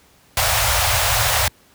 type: band-stop noise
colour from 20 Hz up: pink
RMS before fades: -17 dBFS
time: 0.37-1.48 s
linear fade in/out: 2 ms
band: 120 to 550 Hz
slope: 48 dB/octave
effects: pink hiss -53 dBFS RMS until 1.74 s + high-pass 60 Hz 12 dB/octave